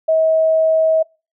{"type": "tone", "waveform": "sine", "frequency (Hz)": 640, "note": "D#5", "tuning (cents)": 49, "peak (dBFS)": -11, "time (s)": [0.08, 1.03], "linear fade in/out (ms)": 10, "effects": ["noise-tail reverb RT60 0.3 s tail -24 dB re dry"]}